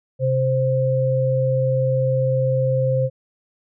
sine tone pair together, 130.81 / 523.2 Hz, C3 / C5, 0 / 0 cents, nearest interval 2 octaves, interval 2400 cents, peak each -19 dBFS, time 0.19-3.1 s, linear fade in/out 50 ms, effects none

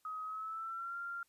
sine tone with pitch glide, 1265 to 1387.5 Hz, D#6 to F6, +28 to -12 cents, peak -39 dBFS, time 0.05-1.23 s, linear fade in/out 2 ms, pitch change +160 cents, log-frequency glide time 0.24-0.97 s, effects white hiss -75 dBFS RMS until 1.28 s + resampled to 32000 Hz

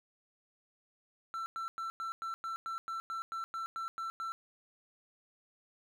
triangle tone bursts, 1340 Hz, E6, 28 cents sharp, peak -34 dBFS, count 14, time 1.34-4.32 s, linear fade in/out 0 ms, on 120 ms, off 100 ms, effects none

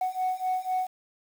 sine beating tone pair, 740 / 744 Hz, F#5 / F#5, 0 / +9 cents, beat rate 4 Hz, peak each -28 / -27 dBFS, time 0.01-0.87 s, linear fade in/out 5 ms, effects tanh soft clip ceiling -22 dBFS + 8-bit

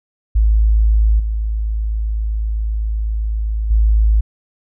sine tone with level steps, 53.9 Hz, A1, 35 cents flat, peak -9 / -16 / -9 dBFS, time 0.35-4.21 s, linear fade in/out 10 ms, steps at 1.19 / 3.7 s, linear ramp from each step 10 ms, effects none

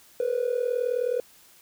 triangle tone with amplitude modulation, 490 Hz, B4, 14 cents flat, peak -16 dBFS, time 0.2-1.2 s, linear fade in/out 2 ms, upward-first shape sine, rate 39.4 Hz, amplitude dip 90%, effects tanh soft clip ceiling -18 dBFS + white hiss -55 dBFS RMS until 1.61 s

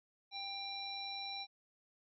harmonic tone, 791 Hz, G5, 15 cents sharp, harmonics 1 / 3 / 5 / 7, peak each -47 / -49 / -43 / -51 dBFS, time 0.31-1.47 s, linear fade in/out 50 ms, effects none

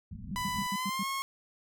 white low-pass noise, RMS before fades -43 dBFS, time 0.11-0.67 s, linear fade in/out 5 ms, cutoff 240 Hz, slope 96 dB/octave
sine tone bursts, 196 Hz, G3, in tune, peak -32 dBFS, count 6, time 0.31-1.033 s, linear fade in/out 5 ms, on 43 ms, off 93 ms
sawtooth tone with pitch glide, 996 to 1086.1 Hz, B5 to C#6, +14 to -36 cents, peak -28 dBFS, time 0.36-1.22 s, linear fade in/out 0 ms, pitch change +150 cents, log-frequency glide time 0.72-1.07 s
effects none

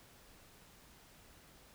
silence, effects pink hiss -61 dBFS RMS until 1.74 s

